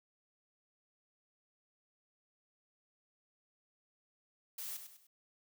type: noise with echo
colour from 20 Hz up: blue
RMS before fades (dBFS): -43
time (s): 4.58-4.77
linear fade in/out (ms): 5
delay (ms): 100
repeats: 3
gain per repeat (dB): -8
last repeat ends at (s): 5.07
effects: none